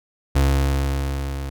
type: tone with level ramp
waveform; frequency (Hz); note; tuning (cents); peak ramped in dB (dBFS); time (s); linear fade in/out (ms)
35% pulse; 68.7; C#2; -15; -12 to -25; 0.35-1.5; 10
effects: none